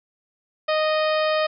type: harmonic tone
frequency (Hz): 620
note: D#5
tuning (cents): -6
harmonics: 1 / 2 / 3 / 4 / 5 / 6 / 7 / 8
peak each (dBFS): -20 / -26 / -30 / -32 / -34 / -36 / -37 / -38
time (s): 0.68-1.47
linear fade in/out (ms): 10
effects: none